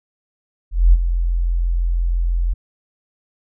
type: tone with ADSR envelope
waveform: sine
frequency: 43 Hz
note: F1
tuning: 26 cents flat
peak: -5 dBFS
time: 0.71-2.54 s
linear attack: 220 ms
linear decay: 35 ms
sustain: -10 dB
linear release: 13 ms
effects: none